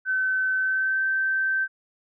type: tone with pitch glide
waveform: sine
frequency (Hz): 1526 to 1552.7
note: G6 to G6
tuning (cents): -47 to -17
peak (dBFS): -21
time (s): 0.05-1.68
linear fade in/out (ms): 50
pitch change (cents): +30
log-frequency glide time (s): 0.56-1.03
effects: none